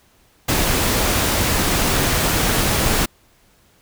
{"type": "noise", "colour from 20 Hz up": "pink", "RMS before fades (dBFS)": -18, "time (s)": [0.48, 3.06], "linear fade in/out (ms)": 10, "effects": ["pink hiss -56 dBFS RMS until 3.81 s"]}